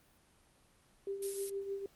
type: tone with tremolo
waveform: sine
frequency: 394.7 Hz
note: G4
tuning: 12 cents sharp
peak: -34 dBFS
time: 1.07-1.86 s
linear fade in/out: 2 ms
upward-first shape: triangle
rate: 6.5 Hz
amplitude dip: 65%
type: noise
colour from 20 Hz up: violet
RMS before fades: -39 dBFS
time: 1.22-1.5 s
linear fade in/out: 5 ms
effects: pink hiss -67 dBFS RMS until 1.95 s + Opus 32 kbps